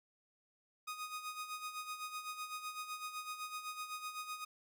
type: tone with tremolo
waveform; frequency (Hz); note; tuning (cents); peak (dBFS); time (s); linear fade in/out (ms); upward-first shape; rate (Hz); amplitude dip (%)
sawtooth; 1244.5; D#6; 0; -36; 0.87-4.45; 10; sine; 7.9; 65
effects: none